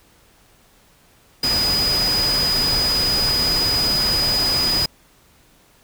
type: tone in noise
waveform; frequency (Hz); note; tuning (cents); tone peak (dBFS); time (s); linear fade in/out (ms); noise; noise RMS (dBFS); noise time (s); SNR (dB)
sine; 4959; D#8; -7; -17; 1.43-4.86; 5; pink; -25; 1.43-4.86; +5
effects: pink hiss -54 dBFS RMS until 5.83 s